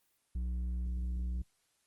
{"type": "tone with tanh clipping", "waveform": "triangle", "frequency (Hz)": 61, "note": "B1", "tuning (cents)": -21, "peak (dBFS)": -34, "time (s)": [0.35, 1.42], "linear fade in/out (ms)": 5, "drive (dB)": 11, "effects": ["white hiss -75 dBFS RMS until 1.86 s", "Opus 24 kbps"]}